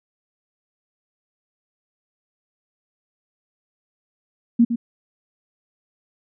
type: tone with echo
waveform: sine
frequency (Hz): 234.8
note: A#3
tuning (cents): +13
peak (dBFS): -10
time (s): 4.59-4.65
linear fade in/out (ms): 10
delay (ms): 110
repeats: 1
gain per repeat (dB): -9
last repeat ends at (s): 4.76
effects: none

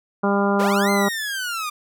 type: harmonic tone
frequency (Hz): 200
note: G3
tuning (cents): +35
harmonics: 1 / 2 / 3 / 4 / 5 / 6 / 7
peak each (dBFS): -20 / -23 / -25 / -26 / -27 / -28 / -28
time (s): 0.23-1.09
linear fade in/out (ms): 10
type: linear two-way sweep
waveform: sawtooth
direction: up then down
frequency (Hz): 380 to 2093 to 1192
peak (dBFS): -21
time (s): 0.59-1.7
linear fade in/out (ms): 10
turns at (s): 0.9
effects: none

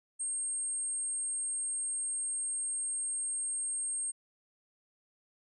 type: tone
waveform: sine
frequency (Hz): 8530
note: C9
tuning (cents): +32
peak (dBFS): -32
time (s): 0.19-4.12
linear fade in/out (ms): 20
effects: none

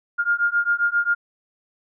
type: beating tone pair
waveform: sine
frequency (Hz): 1408 / 1415.5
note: F6 / F6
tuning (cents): +14 / +23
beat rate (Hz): 7.5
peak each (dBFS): -21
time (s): 0.18-1.15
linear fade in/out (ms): 20
effects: none

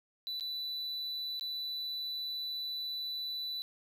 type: tone with dropouts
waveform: triangle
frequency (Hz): 3977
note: B7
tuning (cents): +11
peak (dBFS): -34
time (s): 0.27-3.62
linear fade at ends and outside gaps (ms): 0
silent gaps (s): 0.398-0.408 / 1.396-1.41
effects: none

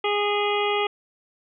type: harmonic tone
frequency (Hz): 411.9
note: G#4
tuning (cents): -14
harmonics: 1 / 2 / 3 / 5 / 6 / 7 / 8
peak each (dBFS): -24 / -27 / -29 / -31 / -32 / -32 / -33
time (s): 0.04-0.87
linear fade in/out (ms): 5
effects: none

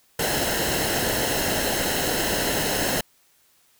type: noise with comb filter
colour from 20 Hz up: pink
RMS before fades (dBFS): -24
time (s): 0.19-3.01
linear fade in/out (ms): 5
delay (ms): 0.85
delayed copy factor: -0.65
effects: white hiss -61 dBFS RMS until 3.79 s

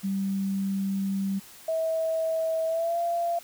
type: tone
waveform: sine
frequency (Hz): 195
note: G3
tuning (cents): -9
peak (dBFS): -25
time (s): 0.03-1.4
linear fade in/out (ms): 20
type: tone with pitch glide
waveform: sine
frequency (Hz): 647 to 685.1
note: E5 to F5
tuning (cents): -32 to -33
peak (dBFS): -24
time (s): 1.68-3.39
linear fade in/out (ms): 5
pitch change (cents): +99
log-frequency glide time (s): 2.67-2.98
effects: white hiss -49 dBFS RMS until 3.43 s

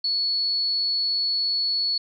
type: tone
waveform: sine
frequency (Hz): 4403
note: C#8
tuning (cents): -13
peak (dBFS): -21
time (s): 0.04-1.98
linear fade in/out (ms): 5
effects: none

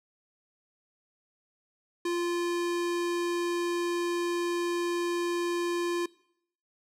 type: tone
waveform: square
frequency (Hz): 347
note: F4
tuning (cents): -11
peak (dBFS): -28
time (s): 2.05-6.06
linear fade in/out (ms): 5
effects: noise-tail reverb RT60 0.7 s tail -22 dB re dry + low-pass 10000 Hz 12 dB/octave

